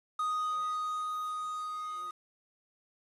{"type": "tone with level ramp", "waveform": "triangle", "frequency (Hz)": 1244.5, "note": "D#6", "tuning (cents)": 0, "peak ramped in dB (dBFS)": [-27, -35], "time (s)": [0.19, 2.11], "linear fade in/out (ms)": 5, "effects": ["resampled to 24000 Hz", "9-bit"]}